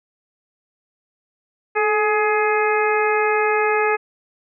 harmonic tone with a mistuned harmonic, 420.6 Hz, G#4, 22 cents sharp, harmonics 1 / 2 / 3 / 4 / 5 / 6, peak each -19 / -22 / -24 / -25 / -26 / -27 dBFS, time 1.75-3.97 s, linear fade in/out 20 ms, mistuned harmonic 1, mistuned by +41 cents, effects none

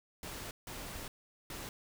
pink noise bursts at uneven times, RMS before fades -44 dBFS, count 3, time 0.23-0.51 / 0.67-1.08 / 1.5-1.69 s, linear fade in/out 2 ms, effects none

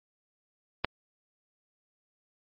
click, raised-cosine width 0.3 ms, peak -8 dBFS, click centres 0.846 s, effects low-pass 4000 Hz 12 dB/octave + MP3 32 kbps

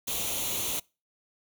white noise with comb filter, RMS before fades -31 dBFS, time 0.07-0.8 s, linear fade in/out 10 ms, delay 0.3 ms, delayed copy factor +0.7, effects noise-tail reverb RT60 0.3 s tail -25 dB re dry

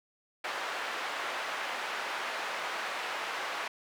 white band-pass noise, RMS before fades -36 dBFS, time 0.44-3.68 s, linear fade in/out 5 ms, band 590 to 1900 Hz, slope 12 dB/octave, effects none

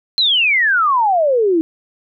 sine exponential sweep, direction down, 4186 to 312.9 Hz, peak -11 dBFS, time 0.18-1.61 s, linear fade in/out 0 ms, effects none

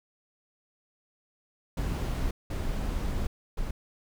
brown noise bursts at uneven times, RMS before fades -30 dBFS, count 3, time 1.77-2.31 / 2.5-3.27 / 3.57-3.71 s, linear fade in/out 5 ms, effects none

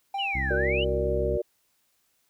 triangle tone with exponential decay, 790 Hz, G5, 13 cents sharp, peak -25 dBFS, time 0.14-1.29 s, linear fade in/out 5 ms, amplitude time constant 250 ms
sine exponential two-way sweep, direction down then up, 3084 to 1483 to 3084 Hz, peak -27 dBFS, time 0.18-0.85 s, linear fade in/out 20 ms, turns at 0.55 s
harmonic tone, 67 Hz, C2, 42 cents sharp, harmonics 1 / 2 / 3 / 4 / 5, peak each -29 / -35 / -39 / -41 / -43 dBFS, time 0.34-1.38 s, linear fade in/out 20 ms
sine chord, Gb augmented, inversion none, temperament equal, 370 / 466.2 / 587.3 Hz, Gb4 / Bb4 / D5, 0 / 0 / 0 cents, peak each -29 dBFS, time 0.5-1.42 s, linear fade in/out 10 ms
effects white hiss -70 dBFS RMS until 2.29 s

